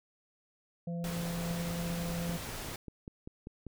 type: harmonic tone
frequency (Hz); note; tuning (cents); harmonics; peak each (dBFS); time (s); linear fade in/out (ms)
170.8; F3; -38; 1 / 3 / 4; -34 / -44 / -50; 0.87-2.37; 5
type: noise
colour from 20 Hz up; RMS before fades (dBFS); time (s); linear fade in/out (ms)
pink; -41; 1.04-2.76; 2
type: click train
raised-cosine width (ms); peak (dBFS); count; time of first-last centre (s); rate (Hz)
3; -30; 12; 1.51-3.667; 5.1
effects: none